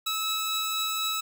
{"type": "tone pair together", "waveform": "sawtooth", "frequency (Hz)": [1300, 3896], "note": ["E6", "B7"], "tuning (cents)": [-24, -24], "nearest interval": "octave + perfect fifth", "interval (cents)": 1900, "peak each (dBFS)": [-27, -26], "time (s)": [0.06, 1.21], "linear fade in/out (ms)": 10, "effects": []}